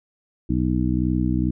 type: harmonic tone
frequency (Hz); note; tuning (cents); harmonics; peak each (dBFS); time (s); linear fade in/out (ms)
62.2; B1; +13; 1 / 2 / 3 / 4 / 5; -25 / -25 / -25 / -25 / -25; 0.49-1.51; 10
effects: none